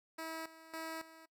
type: tone with tremolo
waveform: 10% pulse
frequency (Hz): 323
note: E4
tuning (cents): -35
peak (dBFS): -33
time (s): 0.18-1.26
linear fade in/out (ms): 10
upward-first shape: square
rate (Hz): 1.8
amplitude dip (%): 80
effects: noise-tail reverb RT60 0.1 s tail -22 dB re dry